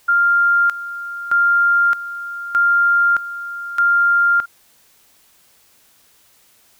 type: tone with tremolo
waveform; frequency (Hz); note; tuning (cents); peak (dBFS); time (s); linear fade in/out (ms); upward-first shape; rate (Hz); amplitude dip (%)
sine; 1396.9; F6; 0; -11; 0.08-4.46; 10; square; 0.81; 80
effects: white hiss -54 dBFS RMS until 6.79 s